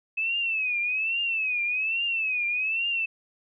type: tone with vibrato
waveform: sine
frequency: 2587 Hz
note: E7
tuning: 33 cents flat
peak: -24 dBFS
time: 0.17-3.06 s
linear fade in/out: 10 ms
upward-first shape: triangle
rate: 1.2 Hz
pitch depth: 150 cents each way
effects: none